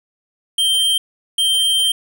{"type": "tone bursts at uneven times", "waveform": "square", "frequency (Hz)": 3148, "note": "G7", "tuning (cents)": 7, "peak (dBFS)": -14, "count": 2, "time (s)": [[0.58, 0.98], [1.38, 1.92]], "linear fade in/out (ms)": 5, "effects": []}